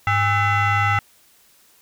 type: tone with frequency modulation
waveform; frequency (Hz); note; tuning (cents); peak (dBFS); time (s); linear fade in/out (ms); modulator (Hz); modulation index
sine; 604; D5; +48; -14; 0.07-0.99; 2; 707; 2.4
effects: tanh soft clip ceiling -13 dBFS + white hiss -55 dBFS RMS until 1.81 s